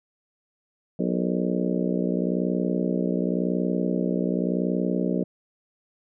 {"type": "harmonic tone with a mistuned harmonic", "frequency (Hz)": 60.9, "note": "B1", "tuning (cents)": -24, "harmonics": [3, 4, 5, 6, 7, 8, 9, 10], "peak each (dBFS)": [-26, -28, -30, -32, -33, -34, -35, -36], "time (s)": [0.99, 5.24], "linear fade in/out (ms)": 5, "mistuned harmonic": 8, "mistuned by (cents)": -77, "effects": []}